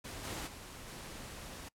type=noise with level steps; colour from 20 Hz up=pink; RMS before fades=-45 / -41 / -49 / -47 dBFS; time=0.04-1.69 s; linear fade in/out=10 ms; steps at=0.23 / 0.46 / 0.86 s; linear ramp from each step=20 ms; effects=noise-tail reverb RT60 0.1 s tail -24 dB re dry + low-pass 12000 Hz 12 dB/octave